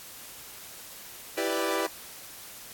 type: chord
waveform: sawtooth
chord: E minor seventh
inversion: none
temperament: equal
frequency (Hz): 329.6 / 392 / 493.9 / 587.3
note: E4 / G4 / B4 / D5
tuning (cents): 0 / 0 / 0 / 0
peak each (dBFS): -28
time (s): 1.37-1.87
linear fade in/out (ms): 10
effects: white hiss -45 dBFS RMS until 2.73 s + AAC 64 kbps